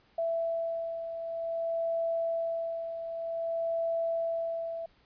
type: beating tone pair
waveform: sine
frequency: 664 / 664.53 Hz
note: E5 / E5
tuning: +12 / +14 cents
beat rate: 0.53 Hz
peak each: -30 / -38 dBFS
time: 0.18-4.86 s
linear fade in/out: 5 ms
effects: pink hiss -65 dBFS RMS until 5.05 s + resampled to 11025 Hz